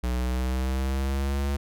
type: linear sweep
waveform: square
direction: up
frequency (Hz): 61.1 to 70.6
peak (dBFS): -25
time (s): 0.03-1.57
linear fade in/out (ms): 10
effects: none